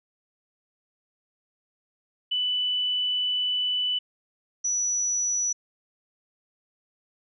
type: tone pair in turn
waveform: sine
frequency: 2984 / 5903 Hz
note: F#7 / F#8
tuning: +14 / -5 cents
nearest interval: octave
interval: 1181 cents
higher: second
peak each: -23 dBFS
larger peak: neither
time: 2.31-3.99 / 4.64-5.53 s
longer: first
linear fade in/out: 10 ms
effects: none